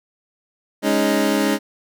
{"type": "chord", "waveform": "25% pulse", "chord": "Ab suspended fourth", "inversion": "none", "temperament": "equal", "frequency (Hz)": [207.7, 277.2, 311.1], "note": ["Ab3", "Db4", "Eb4"], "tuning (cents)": [0, 0, 0], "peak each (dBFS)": -17, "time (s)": [0.82, 1.59], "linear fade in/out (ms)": 50, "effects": []}